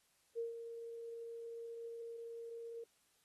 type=tone with ADSR envelope; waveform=sine; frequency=463.2 Hz; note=A#4; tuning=11 cents flat; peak=-36 dBFS; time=0.35-2.84 s; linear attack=37 ms; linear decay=140 ms; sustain=-9 dB; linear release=5 ms; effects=white hiss -75 dBFS RMS until 3.24 s + AAC 32 kbps